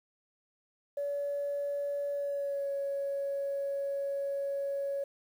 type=tone with pitch glide; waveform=sine; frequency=570 to 557.6 Hz; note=C#5 to C#5; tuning=+48 to +10 cents; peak=-30 dBFS; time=0.97-5.04 s; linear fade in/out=5 ms; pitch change=-38 cents; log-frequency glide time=2.11-2.71 s; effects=tanh soft clip ceiling -26 dBFS + 10-bit